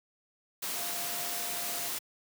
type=tone in noise; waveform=sine; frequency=697 Hz; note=F5; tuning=4 cents flat; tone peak=-44 dBFS; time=0.75-1.88 s; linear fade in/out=10 ms; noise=white; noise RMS=-35 dBFS; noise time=0.62-1.99 s; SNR=-12 dB; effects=high-pass 150 Hz 12 dB/octave